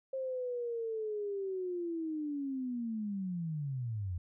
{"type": "linear sweep", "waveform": "sine", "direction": "down", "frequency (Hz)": [534, 83.9], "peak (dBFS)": -34, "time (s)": [0.13, 4.18], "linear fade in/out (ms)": 5, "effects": []}